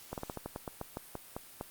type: slowing click train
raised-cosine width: 1 ms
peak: -23 dBFS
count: 13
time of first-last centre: 0.13-1.611 s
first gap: 48 ms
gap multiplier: 1.16
effects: white hiss -53 dBFS RMS until 1.7 s + Opus 48 kbps